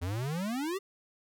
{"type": "exponential sweep", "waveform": "square", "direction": "up", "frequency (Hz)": [82.6, 406.7], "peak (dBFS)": -32, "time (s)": [0.01, 0.79], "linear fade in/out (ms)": 20, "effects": []}